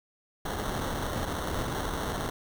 pink noise with sample-and-hold, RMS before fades -32 dBFS, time 0.45-2.3 s, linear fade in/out 5 ms, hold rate 2450 Hz, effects none

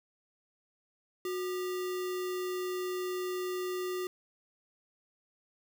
sine tone with sample-and-hold, 365.5 Hz, F#4, 21 cents flat, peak -32 dBFS, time 1.25-4.07 s, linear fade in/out 2 ms, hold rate 1575 Hz, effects none

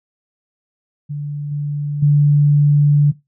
sine tone with level steps, 145.9 Hz, D3, 11 cents flat, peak -21 / -18 / -8 dBFS, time 1.09-3.12 s, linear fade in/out 20 ms, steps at 1.51 / 2.02 s, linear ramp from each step 10 ms, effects noise-tail reverb RT60 0.2 s tail -18 dB re dry

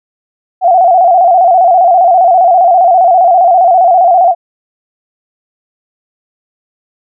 sine tone with vibrato, 717 Hz, F5, 45 cents sharp, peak -3 dBFS, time 0.61-4.35 s, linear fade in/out 50 ms, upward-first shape square, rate 15 Hz, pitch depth 78 cents each way, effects none

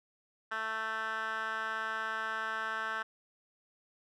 10% pulse tone with band-pass filter, 220.8 Hz, A3, 6 cents sharp, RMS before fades -36 dBFS, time 0.51-3.03 s, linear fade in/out 10 ms, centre 1600 Hz, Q 3.7, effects none

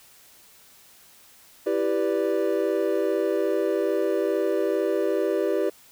triangle chord, E minor seventh, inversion none, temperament equal, 329.6 / 392 / 493.9 / 587.3 Hz, E4 / G4 / B4 / D5, 0 / 0 / 0 / 0 cents, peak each -26 / -23 / -26 / -26 dBFS, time 1.66-5.7 s, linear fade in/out 10 ms, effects white hiss -53 dBFS RMS until 5.91 s

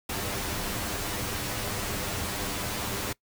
pink noise with comb filter, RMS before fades -32 dBFS, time 0.09-3.13 s, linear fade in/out 5 ms, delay 10 ms, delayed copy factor +0.55, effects noise-tail reverb RT60 0.1 s tail -22 dB re dry

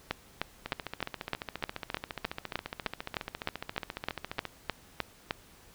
two click trains, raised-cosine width 0.3 ms, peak -19 / -13 dBFS, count 56 / 18, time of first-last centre 0.66-4.453 / 0.11-5.309 s, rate 14.5 / 3.27 Hz, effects pink hiss -57 dBFS RMS until 5.74 s

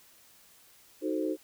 sine chord, D# diminished seventh, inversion none, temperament equal, 311.1 / 370 / 440 / 523.3 Hz, D#4 / F#4 / A4 / C5, 0 / 0 / 0 / 0 cents, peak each -31 / -34 / -36 / -36 dBFS, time 1.01-1.37 s, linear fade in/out 50 ms, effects white hiss -59 dBFS RMS until 1.43 s

